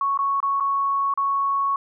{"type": "tone with dropouts", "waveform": "sine", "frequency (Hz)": 1108, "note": "C#6", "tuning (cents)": -1, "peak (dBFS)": -19, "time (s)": [0.01, 1.76], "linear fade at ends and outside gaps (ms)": 2, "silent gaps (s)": [[0.175, 0.189], [0.403, 0.428], [0.6, 0.606], [1.139, 1.175]], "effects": []}